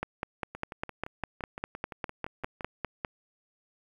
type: two click trains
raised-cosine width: 0.5 ms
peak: -16 / -24 dBFS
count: 16 / 13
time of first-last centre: 0.03-3.048 / 0.55-2.608 s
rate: 4.97 / 5.83 Hz
effects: 9-bit